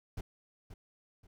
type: noise with echo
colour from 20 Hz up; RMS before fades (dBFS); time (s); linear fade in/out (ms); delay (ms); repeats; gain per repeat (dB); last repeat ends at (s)
brown; -38; 0.17-0.21; 5; 530; 2; -10; 1.27
effects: none